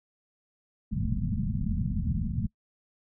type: low-pass noise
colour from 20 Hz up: white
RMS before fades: -29 dBFS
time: 0.91-2.47 s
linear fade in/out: 10 ms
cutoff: 230 Hz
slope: 96 dB/octave
effects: noise-tail reverb RT60 0.1 s tail -24 dB re dry